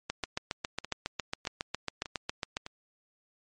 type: two click trains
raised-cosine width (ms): 0.2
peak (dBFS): -14 / -22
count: 19 / 5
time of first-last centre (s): 0.1-2.569 / 0.24-2.664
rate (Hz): 7.29 / 1.65
effects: MP3 48 kbps